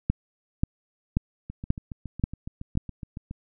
two click trains, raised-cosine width 5 ms, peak -23 / -9 dBFS, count 14 / 6, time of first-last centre 1.5-3.311 / 0.1-2.774 s, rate 7.18 / 1.87 Hz, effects none

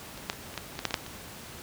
clicks, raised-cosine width 0.2 ms, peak -26 / -10 / -25 / -26 / -15 / -29 / -16 / -8 / -16 / -7 / -28 / -23 dBFS, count 12, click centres 0.176 / 0.299 / 0.33 / 0.541 / 0.577 / 0.754 / 0.791 / 0.853 / 0.908 / 0.942 / 0.975 / 1.064 s, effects pink hiss -44 dBFS RMS until 1.62 s + high-pass 60 Hz 12 dB/octave

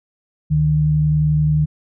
sine tone pair together, 71.09 / 151.9 Hz, C#2 / D#3, +44 / -41 cents, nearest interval octave + minor second, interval 1315 cents, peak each -23 / -13 dBFS, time 0.5-1.66 s, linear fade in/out 20 ms, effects none

